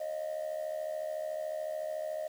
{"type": "tone with amplitude modulation", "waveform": "sine", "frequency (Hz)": 622.3, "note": "D#5", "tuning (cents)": 0, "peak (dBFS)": -28, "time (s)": [0, 2.28], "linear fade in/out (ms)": 10, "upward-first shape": "sine", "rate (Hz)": 73.8, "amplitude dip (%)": 85, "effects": ["tanh soft clip ceiling -30 dBFS", "9-bit"]}